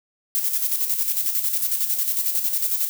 violet noise with tremolo, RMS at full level -21 dBFS, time 0.35-2.89 s, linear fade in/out 0 ms, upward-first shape square, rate 11 Hz, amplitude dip 50%, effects none

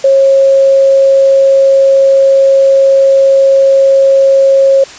sine tone, 543 Hz, C#5, 36 cents flat, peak -3 dBFS, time 0.04-4.84 s, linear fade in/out 5 ms, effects white hiss -30 dBFS RMS until 4.98 s + resampled to 16000 Hz

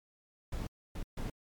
brown noise bursts at uneven times, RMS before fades -37 dBFS, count 3, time 0.52-0.67 / 0.95-1.03 / 1.17-1.3 s, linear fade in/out 5 ms, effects MP3 96 kbps

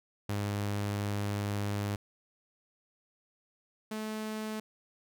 sawtooth tone pair in turn, 102.2 / 216.6 Hz, G#2 / A3, -27 / -27 cents, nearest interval octave + minor second, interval 1300 cents, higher second, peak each -27 / -31 dBFS, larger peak first, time 0.29-1.96 / 3.91-4.6 s, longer first, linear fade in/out 5 ms, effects none

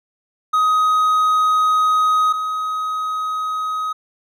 triangle tone pair in turn, 1257 / 1262.2 Hz, D#6 / D#6, +17 / +24 cents, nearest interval unison, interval 7 cents, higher second, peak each -11 / -18 dBFS, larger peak first, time 0.53-2.33 / 2.33-3.93 s, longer first, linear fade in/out 10 ms, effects none

